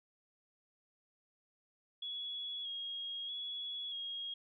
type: tone with vibrato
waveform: sine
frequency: 3322 Hz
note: G#7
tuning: in tune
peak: -39 dBFS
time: 2.02-4.34 s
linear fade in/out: 5 ms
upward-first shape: square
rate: 0.79 Hz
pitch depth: 26 cents each way
effects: none